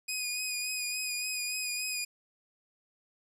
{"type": "tone with vibrato", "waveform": "15% pulse", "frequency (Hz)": 2483, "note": "D#7", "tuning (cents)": -4, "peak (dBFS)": -25, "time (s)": [0.08, 2.05], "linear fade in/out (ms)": 10, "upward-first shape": "sine", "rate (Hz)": 3.5, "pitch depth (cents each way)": 29, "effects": ["11-bit"]}